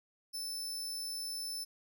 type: tone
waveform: sawtooth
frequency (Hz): 5280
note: E8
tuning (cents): +2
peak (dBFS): -35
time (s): 0.33-1.65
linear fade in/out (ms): 20
effects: none